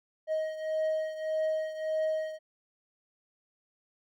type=beating tone pair; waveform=triangle; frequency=628 / 629.7 Hz; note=D#5 / D#5; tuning=+16 / +21 cents; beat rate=1.7 Hz; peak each=-28 / -33 dBFS; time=0.27-2.39 s; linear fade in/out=50 ms; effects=none